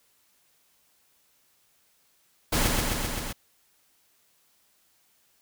pink noise with echo, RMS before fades -24 dBFS, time 2.52-2.68 s, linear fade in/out 10 ms, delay 130 ms, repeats 5, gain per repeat -2 dB, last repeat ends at 3.33 s, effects white hiss -66 dBFS RMS until 5.41 s

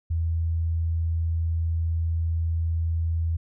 sine tone, 82.41 Hz, E2, in tune, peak -22 dBFS, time 0.1-3.37 s, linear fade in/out 10 ms, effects none

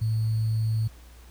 sine tone with sample-and-hold, 110.8 Hz, A2, 13 cents sharp, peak -22 dBFS, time 0.01-0.88 s, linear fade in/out 10 ms, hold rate 4410 Hz, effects added 60 Hz sine -46 dBFS peak until 1.3 s + pink hiss -55 dBFS RMS until 1.3 s

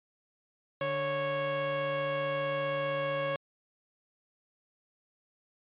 sawtooth tone pair together, 146.83 / 552 Hz, D3 / C#5, 0 / -7 cents, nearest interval octave + major seventh, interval 2293 cents, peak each -35 / -26 dBFS, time 0.81-3.36 s, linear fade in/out 2 ms, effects resampled to 8000 Hz

